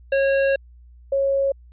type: tone pair in turn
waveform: square / sine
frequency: 547 / 548.9 Hz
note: C#5 / C#5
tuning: -23 / -17 cents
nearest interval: unison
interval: 6 cents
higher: second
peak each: -17 dBFS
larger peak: neither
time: 0.12-0.56 / 1.12-1.52 s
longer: first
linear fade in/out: 5 ms
effects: added 60 Hz sine -44 dBFS peak until 1.72 s + resampled to 8000 Hz